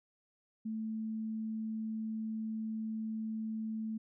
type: tone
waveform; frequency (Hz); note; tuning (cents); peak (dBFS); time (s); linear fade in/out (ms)
sine; 220; A3; 0; -35; 0.65-3.98; 10
effects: none